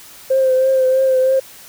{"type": "tone with vibrato", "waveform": "sine", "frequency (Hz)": 523.3, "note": "C5", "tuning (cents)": 0, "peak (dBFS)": -10, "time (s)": [0.3, 1.4], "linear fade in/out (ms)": 10, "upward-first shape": "triangle", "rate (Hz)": 3.1, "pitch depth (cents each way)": 33, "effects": ["tanh soft clip ceiling -6 dBFS", "white hiss -40 dBFS RMS until 1.68 s"]}